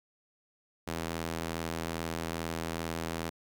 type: tone with high-pass filter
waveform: sawtooth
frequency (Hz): 82.41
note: E2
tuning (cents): 0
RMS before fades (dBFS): -36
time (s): 0.87-3.3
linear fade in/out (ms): 10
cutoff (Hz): 170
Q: 0.52
effects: none